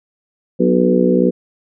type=harmonic tone with a mistuned harmonic; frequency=61.74 Hz; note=B1; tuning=in tune; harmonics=3 / 4 / 5 / 6 / 7 / 8; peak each=-16 / -16 / -22 / -17 / -21 / -17 dBFS; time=0.59-1.31 s; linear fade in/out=20 ms; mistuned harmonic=5; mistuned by=-27 cents; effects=none